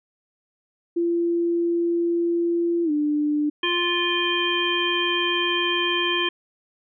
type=tone with pitch glide; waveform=sine; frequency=341.4 to 297.2 Hz; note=F4 to D4; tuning=-39 to +21 cents; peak=-19 dBFS; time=0.96-3.5 s; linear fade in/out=10 ms; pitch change=-240 cents; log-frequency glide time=2.84-2.91 s
type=harmonic tone; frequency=349.6 Hz; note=F4; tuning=2 cents sharp; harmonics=1 / 3 / 5 / 7 / 9; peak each=-26 / -28 / -28 / -28 / -24 dBFS; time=3.63-6.29 s; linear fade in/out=5 ms
effects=none